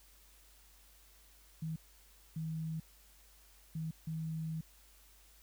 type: tone bursts at uneven times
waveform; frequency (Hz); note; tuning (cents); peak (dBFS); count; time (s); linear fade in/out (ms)
sine; 159.8; D#3; +47; -36; 4; 1.62-1.76 / 2.36-2.8 / 3.75-3.91 / 4.07-4.61; 5
effects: added 50 Hz sine -63 dBFS peak until 5.42 s + white hiss -64 dBFS RMS until 5.42 s